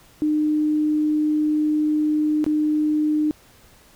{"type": "tone with dropouts", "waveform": "sine", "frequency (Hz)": 303.9, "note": "D#4", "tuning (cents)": -41, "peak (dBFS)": -17, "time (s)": [0.22, 3.31], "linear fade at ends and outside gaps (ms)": 0, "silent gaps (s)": [2.442, 2.464], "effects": ["pink hiss -52 dBFS RMS until 3.95 s"]}